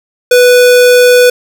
square tone, 493.9 Hz, B4, in tune, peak -3 dBFS, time 0.31-1.3 s, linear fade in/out 5 ms, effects none

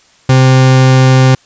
40% pulse tone, 130.5 Hz, C3, 4 cents flat, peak -3 dBFS, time 0.29-1.35 s, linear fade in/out 5 ms, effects white hiss -47 dBFS RMS until 1.45 s + resampled to 16000 Hz

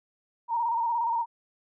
sine tone with vibrato, 932.3 Hz, A#5, in tune, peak -24 dBFS, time 0.48-1.26 s, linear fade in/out 50 ms, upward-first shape square, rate 17 Hz, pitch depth 40 cents each way, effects none

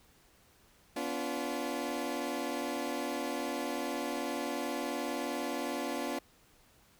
20% pulse chord, B diminished, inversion none, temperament equal with one note detuned, 246.9 / 286.6 / 349.2 Hz, B3 / D4 / F4, 0 / -42 / 0 cents, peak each -34 / -32 / -34 dBFS, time 0.96-6.19 s, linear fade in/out 5 ms, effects pink hiss -64 dBFS RMS until 6.99 s

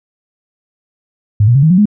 sine tone with pitch steps, 104.3 / 119.81 / 137.62 / 158.09 / 181.6 / 208.6 Hz, G#2 / A#2 / C#3 / D#3 / F#3 / G#3, +8 / +48 / -12 / +28 / -32 / +8 cents, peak -5 dBFS, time 1.4-1.856 s, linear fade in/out 5 ms, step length 76 ms, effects none

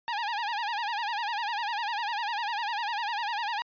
sawtooth tone with vibrato, 880 Hz, A5, in tune, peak -25 dBFS, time 0.08-3.62 s, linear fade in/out 0 ms, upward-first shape sine, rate 10 Hz, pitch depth 160 cents each way, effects resampled to 11025 Hz

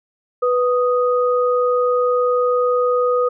sine tone pair together, 493.9 / 1244.6 Hz, B4 / D#6, 0 / 0 cents, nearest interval octave + major third, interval 1600 cents, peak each -15 / -20 dBFS, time 0.42-3.29 s, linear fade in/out 10 ms, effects none

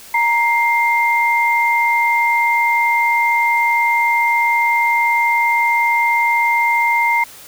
sine tone pair together, 935.4 / 2100 Hz, A#5 / C7, +6 / +6 cents, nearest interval octave + major second, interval 1400 cents, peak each -15 dBFS, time 0.14-7.24 s, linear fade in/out 5 ms, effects white hiss -39 dBFS RMS until 7.47 s

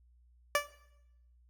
15% pulse tone with exponential decay, 582 Hz, D5, 16 cents flat, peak -16 dBFS, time 0.55-0.7 s, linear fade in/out 1 ms, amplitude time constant 31 ms, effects noise-tail reverb RT60 0.8 s tail -17 dB re dry + added 60 Hz sine -61 dBFS peak until 1.49 s

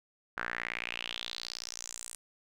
sawtooth tone with band-pass filter sweep, 58.8 Hz, A#1, 16 cents sharp, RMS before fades -40 dBFS, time 0.37-2.15 s, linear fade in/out 0 ms, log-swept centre 1500 to 8900 Hz, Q 4.5, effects none

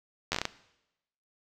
slowing click train, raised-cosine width 0.2 ms, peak -11 dBFS, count 7, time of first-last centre 0.32-0.453 s, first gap 11 ms, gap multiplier 1.28, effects noise-tail reverb RT60 0.9 s tail -18 dB re dry

